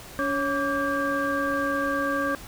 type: tone cluster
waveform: sine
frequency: 282.7 / 552 / 1157 / 1599 Hz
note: C#4 / C#5 / D6 / G6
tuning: +34 / -7 / -26 / +34 cents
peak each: -28 dBFS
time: 0.19-2.35 s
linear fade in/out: 0 ms
effects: tanh soft clip ceiling -15 dBFS + pink hiss -43 dBFS RMS until 2.47 s